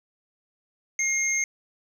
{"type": "tone pair together", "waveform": "sine", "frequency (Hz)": [2135, 6372], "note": ["C7", "G8"], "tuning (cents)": [34, 27], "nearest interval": "octave + perfect fifth", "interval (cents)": 1893, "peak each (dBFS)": -25, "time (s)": [0.99, 1.44], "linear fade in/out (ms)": 2, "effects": ["8-bit"]}